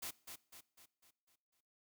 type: noise with echo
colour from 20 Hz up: white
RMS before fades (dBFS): -44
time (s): 0.02-0.11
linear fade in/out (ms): 10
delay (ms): 250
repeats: 6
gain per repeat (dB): -6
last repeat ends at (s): 1.61
effects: noise-tail reverb RT60 0.6 s tail -21 dB re dry